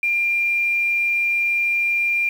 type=tone with quantisation; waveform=sine; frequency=2391 Hz; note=D7; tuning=30 cents sharp; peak=-17 dBFS; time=0.03-2.29 s; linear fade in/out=2 ms; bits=7; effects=none